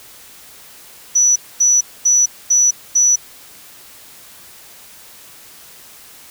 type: tone bursts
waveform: sine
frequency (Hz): 5920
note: F#8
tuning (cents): 0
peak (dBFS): -9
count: 5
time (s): 1.15-3.16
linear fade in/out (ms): 10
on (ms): 210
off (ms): 240
effects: white hiss -41 dBFS RMS until 6.3 s